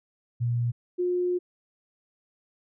sine tone pair in turn, 119.4 / 357.8 Hz, A#2 / F4, +42 / +42 cents, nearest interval octave + perfect fifth, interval 1900 cents, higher second, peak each -23 dBFS, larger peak neither, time 0.4-0.72 / 0.98-1.39 s, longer second, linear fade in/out 20 ms, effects none

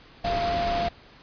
sine tone in noise, 693 Hz, F5, 14 cents flat, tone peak -24 dBFS, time 0.24-0.89 s, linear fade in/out 10 ms, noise pink, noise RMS -30 dBFS, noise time 0.24-0.89 s, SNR +3 dB, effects pink hiss -51 dBFS RMS until 1.22 s + resampled to 11025 Hz

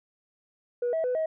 sine tone with pitch steps, 484.6 / 647 / 500 / 636 Hz, B4 / E5 / B4 / D#5, -33 / -32 / +21 / +38 cents, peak -23 dBFS, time 0.82-1.26 s, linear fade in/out 5 ms, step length 110 ms, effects tanh soft clip ceiling -22 dBFS

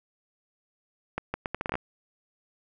accelerating click train, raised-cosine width 0.5 ms, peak -14 dBFS, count 10, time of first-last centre 1.18-1.754 s, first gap 160 ms, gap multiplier 0.74, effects none

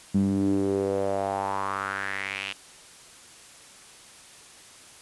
sawtooth tone with band-pass filter sweep, 98 Hz, G2, in tune, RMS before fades -27 dBFS, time 0.14-2.53 s, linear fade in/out 10 ms, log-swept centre 200 to 2900 Hz, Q 4.2, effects white hiss -49 dBFS RMS until 5.01 s + resampled to 24000 Hz

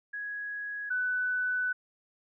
sine tone pair in turn, 1666 / 1496 Hz, G#6 / F#6, +5 / +19 cents, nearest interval major second, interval 186 cents, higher first, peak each -34 / -27 dBFS, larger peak second, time 0.13-0.9 / 0.9-1.73 s, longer second, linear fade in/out 10 ms, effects none

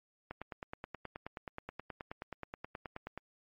click train, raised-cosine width 0.5 ms, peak -26 dBFS, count 28, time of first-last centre 0.31-3.176 s, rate 9.42 Hz, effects MP3 32 kbps

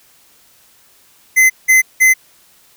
square tone bursts, 2049 Hz, C7, 37 cents flat, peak -7 dBFS, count 3, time 1.36-2.14 s, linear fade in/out 20 ms, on 140 ms, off 180 ms, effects white hiss -50 dBFS RMS until 2.76 s

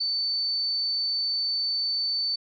sine tone, 4527 Hz, C#8, 36 cents sharp, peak -24 dBFS, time 0-2.36 s, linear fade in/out 10 ms, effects none

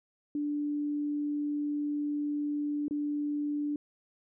sine tone with dropouts, 293.3 Hz, D4, 2 cents flat, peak -29 dBFS, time 0.35-3.76 s, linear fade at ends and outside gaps 2 ms, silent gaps 2.882-2.909 s, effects none

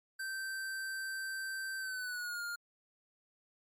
square tone with pitch glide, 1557 to 1411.4 Hz, G6 to F6, -12 to +18 cents, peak -38 dBFS, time 0.19-2.56 s, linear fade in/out 10 ms, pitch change -170 cents, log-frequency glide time 1.78-2.44 s, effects MP3 64 kbps

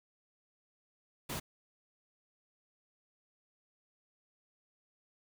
pink noise, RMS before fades -39 dBFS, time 1.29-1.4 s, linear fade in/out 10 ms, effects none

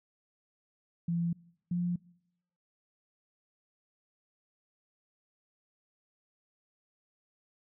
sine tone pair in turn, 170 / 175.59 Hz, F3 / F3, -46 / +10 cents, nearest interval minor second, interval 56 cents, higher second, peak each -28 dBFS, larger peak neither, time 1.08-1.33 / 1.71-1.96 s, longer neither, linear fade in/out 5 ms, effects noise-tail reverb RT60 0.8 s tail -24 dB re dry

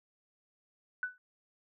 sine tone with exponential decay, 1492 Hz, F#6, 14 cents sharp, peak -28 dBFS, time 1.03-1.18 s, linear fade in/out 1 ms, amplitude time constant 32 ms, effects none

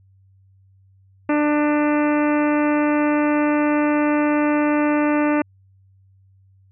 harmonic tone with a mistuned harmonic, 297.2 Hz, D4, 21 cents sharp, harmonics 1 / 2 / 3 / 4 / 5 / 6 / 7 / 8 / 9, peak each -17 / -23 / -27 / -29 / -31 / -33 / -34 / -35 / -36 dBFS, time 1.29-5.42 s, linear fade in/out 5 ms, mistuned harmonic 7, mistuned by -29 cents, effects added 96 Hz sine -51 dBFS peak until 6.71 s

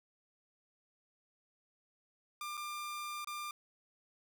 sawtooth tone with dropouts, 1195 Hz, D6, 30 cents sharp, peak -36 dBFS, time 2.41-3.51 s, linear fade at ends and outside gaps 2 ms, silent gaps 2.571-2.575 / 3.246-3.272 s, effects none

